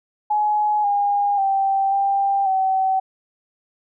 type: tone with pitch steps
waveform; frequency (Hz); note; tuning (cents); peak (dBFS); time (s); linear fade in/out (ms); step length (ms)
sine; 842 / 812 / 781 / 791 / 763; G#5 / G#5 / G5 / G5 / G5; +24 / -39 / -7 / +15 / -47; -16; 0.3-3; 10; 540
effects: none